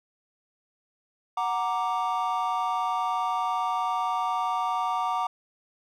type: chord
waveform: triangle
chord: Gb augmented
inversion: none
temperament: equal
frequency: 740 / 932.3 / 1174.7 Hz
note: Gb5 / Bb5 / D6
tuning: 0 / 0 / 0 cents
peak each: -27 dBFS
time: 1.37-5.27 s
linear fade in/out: 5 ms
effects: tanh soft clip ceiling -14 dBFS